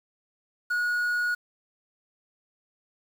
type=tone with quantisation; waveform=triangle; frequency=1452 Hz; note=F#6; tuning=33 cents flat; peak=-22 dBFS; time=0.7-1.35 s; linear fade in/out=10 ms; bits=8; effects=none